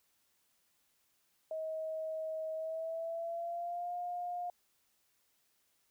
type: tone with pitch glide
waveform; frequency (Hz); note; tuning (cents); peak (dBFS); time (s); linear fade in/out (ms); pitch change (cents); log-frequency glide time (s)
sine; 635 to 708.7; D#5 to F5; +35 to +25; -36; 1.51-4.5; 2; +190; 2.54-3.94
effects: white hiss -75 dBFS RMS until 5.9 s